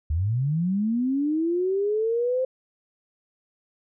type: linear sweep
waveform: sine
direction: up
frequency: 71.1 to 523.3 Hz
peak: -21 dBFS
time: 0.1-2.45 s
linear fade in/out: 5 ms
effects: none